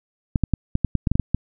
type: clicks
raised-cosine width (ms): 5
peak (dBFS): -6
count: 11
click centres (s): 0.358 / 0.437 / 0.537 / 0.754 / 0.847 / 0.953 / 1.072 / 1.116 / 1.155 / 1.197 / 1.346
effects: none